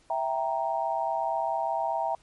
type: chord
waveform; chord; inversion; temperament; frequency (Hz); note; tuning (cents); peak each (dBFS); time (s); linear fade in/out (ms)
sine; E diminished; none; equal; 659.3 / 784 / 932.3; E5 / G5 / Bb5; 0 / 0 / 0; -30 / -30 / -30; 0.1-2.15; 2
effects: pink hiss -62 dBFS RMS until 2.22 s + MP3 48 kbps